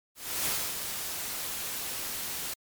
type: noise with ADSR envelope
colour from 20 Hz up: white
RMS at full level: -29 dBFS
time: 0.15-2.54 s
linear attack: 310 ms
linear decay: 270 ms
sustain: -6 dB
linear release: 7 ms
effects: MP3 96 kbps